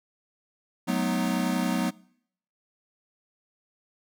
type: chord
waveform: square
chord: B dominant seventh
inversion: second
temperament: equal with one note detuned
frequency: 185 / 215.2 / 246.9 / 311.1 Hz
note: F#3 / A3 / B3 / D#4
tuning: 0 / -38 / 0 / 0 cents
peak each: -29 / -32 / -29 / -34 dBFS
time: 0.87-1.91 s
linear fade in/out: 20 ms
effects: noise-tail reverb RT60 0.7 s tail -24 dB re dry